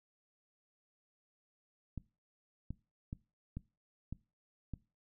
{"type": "clicks", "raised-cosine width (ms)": 5, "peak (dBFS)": -28, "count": 6, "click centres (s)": [1.977, 2.706, 3.129, 3.57, 4.126, 4.737], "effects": ["noise-tail reverb RT60 0.3 s tail -21 dB re dry"]}